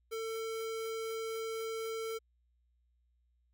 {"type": "tone", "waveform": "square", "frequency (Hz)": 448, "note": "A4", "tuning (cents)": 31, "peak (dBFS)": -37, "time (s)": [0.11, 2.19], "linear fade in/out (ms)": 20, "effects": ["added 60 Hz sine -70 dBFS peak until 3.53 s"]}